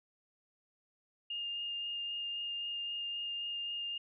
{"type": "tone with vibrato", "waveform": "sine", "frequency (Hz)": 2822, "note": "F7", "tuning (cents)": 17, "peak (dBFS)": -36, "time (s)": [1.3, 3.98], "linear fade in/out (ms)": 5, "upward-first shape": "sine", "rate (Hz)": 3.8, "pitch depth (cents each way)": 9, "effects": []}